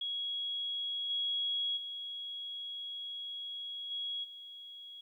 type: tone with level steps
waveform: sine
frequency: 3322 Hz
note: G#7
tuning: in tune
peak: -34 / -31 / -39 / -35 / -46 dBFS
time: 0.01-5.01 s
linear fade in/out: 5 ms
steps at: 1.09 / 1.76 / 3.9 / 4.23 s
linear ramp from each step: 20 ms
effects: 12-bit